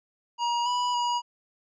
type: tone with pitch steps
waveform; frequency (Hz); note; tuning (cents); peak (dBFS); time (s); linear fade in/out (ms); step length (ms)
square; 951 / 981 / 964; A#5 / B5 / B5; +34 / -12 / -42; -25; 0.38-1.22; 50; 280
effects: resampled to 16000 Hz